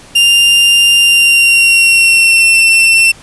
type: tone with pitch glide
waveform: 40% pulse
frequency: 2794 to 2696 Hz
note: F7 to E7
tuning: 0 to +38 cents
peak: -4 dBFS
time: 0.15-3.12 s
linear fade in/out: 10 ms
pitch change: -62 cents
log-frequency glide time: 0.98-2.55 s
effects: pink hiss -37 dBFS RMS until 3.22 s + resampled to 24000 Hz